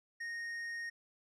sine tone with tanh clipping, 1858 Hz, A#6, 6 cents flat, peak -40 dBFS, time 0.2-0.9 s, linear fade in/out 10 ms, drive 7 dB, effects none

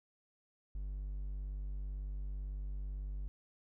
triangle tone, 49 Hz, G1, in tune, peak -36 dBFS, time 0.75-3.28 s, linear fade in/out 0 ms, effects none

